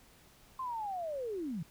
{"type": "linear sweep", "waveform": "sine", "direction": "down", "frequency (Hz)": [1061, 146.3], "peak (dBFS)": -35, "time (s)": [0.59, 1.63], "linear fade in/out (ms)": 5, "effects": ["pink hiss -61 dBFS RMS until 1.7 s"]}